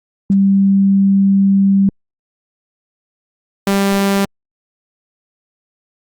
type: tone pair in turn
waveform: sine / sawtooth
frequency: 196 / 197.59 Hz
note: G3 / G3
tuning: 0 / +14 cents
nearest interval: unison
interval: 14 cents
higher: second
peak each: -8 dBFS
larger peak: neither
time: 0.3-1.89 / 3.67-4.25 s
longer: first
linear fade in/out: 2 ms
effects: Opus 32 kbps